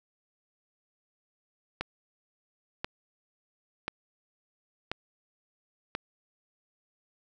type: click train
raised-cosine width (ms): 0.3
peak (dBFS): -15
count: 5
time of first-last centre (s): 1.81-5.951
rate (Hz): 0.966
effects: none